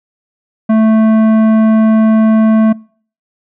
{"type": "tone with tanh clipping", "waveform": "sine", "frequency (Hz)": 220, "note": "A3", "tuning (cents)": 0, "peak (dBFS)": -8, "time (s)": [0.69, 2.73], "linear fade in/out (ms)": 10, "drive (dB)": 13, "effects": ["noise-tail reverb RT60 0.5 s tail -25 dB re dry"]}